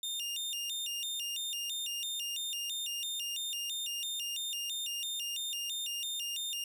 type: tone with vibrato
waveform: sawtooth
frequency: 3200 Hz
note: G7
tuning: 35 cents sharp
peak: -32 dBFS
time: 0.03-6.64 s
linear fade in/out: 2 ms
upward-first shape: square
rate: 3 Hz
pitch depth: 220 cents each way
effects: 11-bit